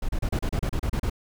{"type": "noise bursts", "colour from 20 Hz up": "brown", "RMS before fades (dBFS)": -25, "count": 11, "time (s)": [0.02, 1.098], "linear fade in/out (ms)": 5, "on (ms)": 68, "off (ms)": 33, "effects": []}